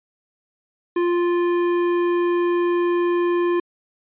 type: tone with tanh clipping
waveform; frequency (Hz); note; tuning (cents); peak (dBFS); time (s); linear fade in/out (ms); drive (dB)
triangle; 348.9; F4; -2; -19; 0.96-3.6; 5; 18
effects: resampled to 8000 Hz